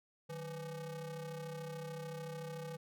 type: ring-modulated tone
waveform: square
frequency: 170.4 Hz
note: F3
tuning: 42 cents flat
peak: -40 dBFS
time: 0.29-2.77 s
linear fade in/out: 10 ms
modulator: 324 Hz
effects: none